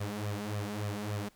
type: tone with flanger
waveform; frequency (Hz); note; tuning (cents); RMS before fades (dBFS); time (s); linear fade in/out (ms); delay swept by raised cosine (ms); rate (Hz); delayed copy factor
sawtooth; 103.83; G#2; 0; -36; 0-1.29; 10; 1.6 to 4.7; 3.5; +0.8
effects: pink hiss -65 dBFS RMS until 1.35 s